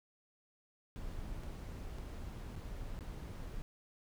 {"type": "noise with dropouts", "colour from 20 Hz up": "brown", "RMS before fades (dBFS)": -44, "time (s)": [0.96, 3.62], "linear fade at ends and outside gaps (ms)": 0, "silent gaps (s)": [[1.435, 1.439], [1.985, 1.989], [2.556, 2.562], [2.99, 3.008]], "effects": []}